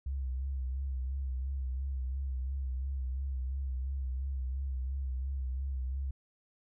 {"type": "tone with vibrato", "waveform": "sine", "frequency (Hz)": 65.9, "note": "C2", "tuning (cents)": 13, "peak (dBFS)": -32, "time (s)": [0.06, 6.11], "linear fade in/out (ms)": 5, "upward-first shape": "sine", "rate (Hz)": 2.9, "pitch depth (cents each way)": 63, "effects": []}